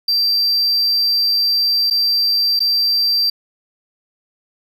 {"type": "tone with dropouts", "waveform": "triangle", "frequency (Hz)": 4699, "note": "D8", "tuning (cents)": 0, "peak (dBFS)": -12, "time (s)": [0.08, 3.3], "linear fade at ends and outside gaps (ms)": 5, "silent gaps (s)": [[1.901, 1.908], [2.593, 2.603]], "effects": []}